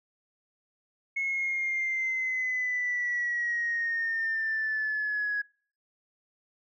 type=linear sweep; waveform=sine; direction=down; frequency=2184 to 1664 Hz; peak=-26 dBFS; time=1.16-5.42 s; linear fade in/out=10 ms; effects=noise-tail reverb RT60 0.5 s tail -26 dB re dry + tanh soft clip ceiling -22 dBFS